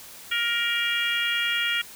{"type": "harmonic tone", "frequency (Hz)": 470, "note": "A#4", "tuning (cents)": 14, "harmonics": [3, 4, 5, 6, 7], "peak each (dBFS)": [-29, -29, -29, -29, -29], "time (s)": [0.31, 1.82], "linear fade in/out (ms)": 10, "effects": ["white hiss -44 dBFS RMS until 1.95 s"]}